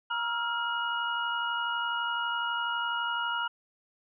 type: tone cluster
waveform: sine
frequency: 946 / 1327 / 1399 / 2895 Hz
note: A#5 / E6 / F6 / F#7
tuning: +25 / +11 / +3 / -38 cents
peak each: -33 / -40 / -31 / -36 dBFS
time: 0.1-3.48 s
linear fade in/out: 10 ms
effects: none